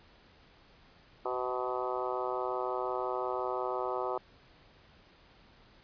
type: harmonic tone with a mistuned harmonic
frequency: 125.8 Hz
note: B2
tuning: 32 cents sharp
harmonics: 3 / 4 / 5 / 6 / 7 / 8 / 9 / 10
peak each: -37 / -38 / -39 / -40 / -40 / -41 / -42 / -42 dBFS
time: 1.25-4.18 s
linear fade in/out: 5 ms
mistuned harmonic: 5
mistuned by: +16 cents
effects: pink hiss -60 dBFS RMS until 5.83 s + resampled to 11025 Hz